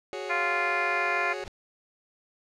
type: chord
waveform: sawtooth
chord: F# suspended second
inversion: none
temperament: just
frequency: 370 / 416.2 / 555 Hz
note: F#4 / G#4 / C#5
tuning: 0 / +4 / +2 cents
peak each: -33 dBFS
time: 0.13-1.44 s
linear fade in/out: 0 ms
type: harmonic tone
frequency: 347.8 Hz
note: F4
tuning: 7 cents flat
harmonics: 2 / 3 / 4 / 5 / 6 / 7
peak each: -32 / -32 / -32 / -32 / -32 / -32 dBFS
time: 0.29-1.34 s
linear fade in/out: 20 ms
type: noise with exponential growth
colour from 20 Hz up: pink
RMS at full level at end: -37 dBFS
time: 1.36-1.48 s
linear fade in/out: 1 ms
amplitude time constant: 25 ms
effects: low-pass 5000 Hz 12 dB/octave